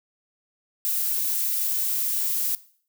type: noise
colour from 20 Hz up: violet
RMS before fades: -25 dBFS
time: 0.85-2.55 s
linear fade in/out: 0 ms
effects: noise-tail reverb RT60 0.5 s tail -18 dB re dry